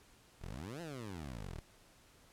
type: exponential two-way sweep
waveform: 15% pulse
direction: up then down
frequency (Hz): 34.65 to 177.4 to 34.65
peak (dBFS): -37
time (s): 0.41-1.61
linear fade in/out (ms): 10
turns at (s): 0.81
effects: pink hiss -64 dBFS RMS until 2.32 s + low-pass 12000 Hz 12 dB/octave